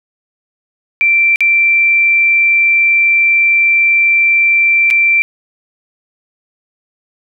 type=tone with dropouts; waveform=sine; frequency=2349 Hz; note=D7; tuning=in tune; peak=-7 dBFS; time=1.01-5.22 s; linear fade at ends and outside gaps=0 ms; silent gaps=1.359-1.406 / 4.903-4.909 s; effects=none